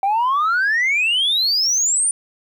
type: exponential sweep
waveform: sine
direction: up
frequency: 764 to 9397 Hz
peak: -13 dBFS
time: 0.03-2.11 s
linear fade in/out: 2 ms
effects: tanh soft clip ceiling -13 dBFS + 9-bit